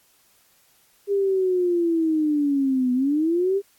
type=linear two-way sweep; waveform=sine; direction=down then up; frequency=405.1 to 246.9 to 405.1 Hz; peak=-18 dBFS; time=1.07-3.62 s; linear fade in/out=50 ms; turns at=2.93 s; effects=white hiss -60 dBFS RMS until 3.78 s + AAC 64 kbps